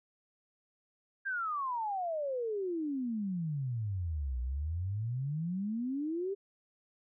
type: exponential two-way sweep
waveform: sine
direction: down then up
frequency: 1621 to 59.8 to 405.7 Hz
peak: -32 dBFS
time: 1.25-6.35 s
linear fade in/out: 20 ms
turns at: 4.4 s
effects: none